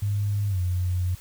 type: tone with pitch glide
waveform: sine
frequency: 102.2 to 90 Hz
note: G#2 to F#2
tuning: -27 to -47 cents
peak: -22 dBFS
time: 0.02-1.15 s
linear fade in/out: 5 ms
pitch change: -220 cents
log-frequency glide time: 0.48-0.59 s
effects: added 50 Hz sine -54 dBFS peak until 1.2 s + white hiss -49 dBFS RMS until 1.2 s